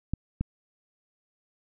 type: clicks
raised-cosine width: 5 ms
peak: -15 dBFS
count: 2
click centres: 0.136 / 0.41 s
effects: none